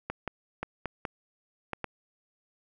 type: clicks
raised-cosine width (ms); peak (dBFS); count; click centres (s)
0.5; -17; 7; 0.1 / 0.277 / 0.63 / 0.857 / 1.052 / 1.733 / 1.843
effects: none